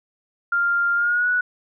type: tone with pitch glide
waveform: sine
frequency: 1396.9 to 1472.3 Hz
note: F6 to F#6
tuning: 0 to -9 cents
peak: -17 dBFS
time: 0.52-1.41 s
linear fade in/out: 5 ms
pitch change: +91 cents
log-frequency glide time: 0.95-1.29 s
effects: none